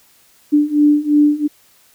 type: beating tone pair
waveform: sine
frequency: 293.7 / 296.6 Hz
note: D4 / D4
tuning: 0 / +17 cents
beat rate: 2.9 Hz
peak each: -14 / -12 dBFS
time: 0.52-1.48 s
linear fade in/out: 20 ms
effects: white hiss -52 dBFS RMS until 1.94 s